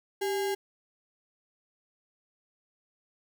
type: tone with sample-and-hold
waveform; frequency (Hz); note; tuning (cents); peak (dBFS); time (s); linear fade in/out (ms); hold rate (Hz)
sine; 392; G4; 0; -27; 0.21-0.55; 10; 1225
effects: none